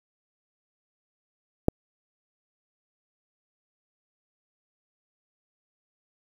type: click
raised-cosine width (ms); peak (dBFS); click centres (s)
2; -5; 1.684
effects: 7-bit